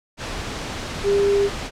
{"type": "tone in noise", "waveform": "sine", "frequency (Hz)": 401.3, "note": "G4", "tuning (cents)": 41, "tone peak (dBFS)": -15, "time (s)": [1.03, 1.5], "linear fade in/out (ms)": 50, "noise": "pink", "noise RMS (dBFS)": -29, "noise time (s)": [0.17, 1.71], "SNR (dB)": 11, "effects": ["low-pass 6000 Hz 12 dB/octave"]}